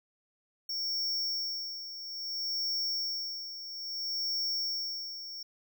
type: tone with tremolo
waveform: square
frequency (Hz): 5480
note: F8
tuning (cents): -34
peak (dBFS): -30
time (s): 0.69-5.43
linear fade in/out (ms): 5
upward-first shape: sine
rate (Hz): 0.6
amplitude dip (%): 70
effects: none